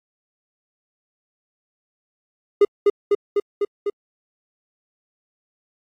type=tone with echo; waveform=triangle; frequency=408.3 Hz; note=G#4; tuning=29 cents flat; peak=-7 dBFS; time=2.61-2.65 s; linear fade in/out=5 ms; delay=250 ms; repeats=5; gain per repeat=-2 dB; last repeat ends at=3.9 s; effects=AAC 48 kbps